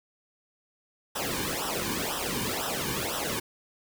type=noise with flanger; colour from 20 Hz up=pink; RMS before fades=-31 dBFS; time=1.15-3.4 s; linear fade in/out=10 ms; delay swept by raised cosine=0.44 to 1.54 ms; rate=2 Hz; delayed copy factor=-0.9; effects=none